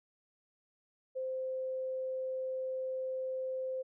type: tone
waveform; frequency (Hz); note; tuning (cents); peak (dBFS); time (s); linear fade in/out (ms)
sine; 520; C5; -11; -34; 1.15-3.83; 20
effects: none